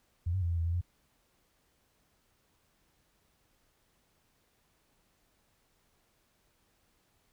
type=tone with pitch steps; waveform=sine; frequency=86 / 94.6 / 85.6 / 85 / 82.9 / 84.8 / 88 Hz; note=F2 / F#2 / F2 / F2 / E2 / E2 / F2; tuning=-26 / +39 / -34 / -46 / +10 / +50 / +14 cents; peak=-28 dBFS; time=0.26-0.813 s; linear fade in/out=10 ms; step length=79 ms; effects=pink hiss -72 dBFS RMS until 7.32 s